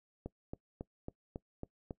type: click train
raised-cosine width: 2 ms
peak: -27 dBFS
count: 7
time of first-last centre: 0.26-1.908 s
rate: 3.64 Hz
effects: noise-tail reverb RT60 0.1 s tail -22 dB re dry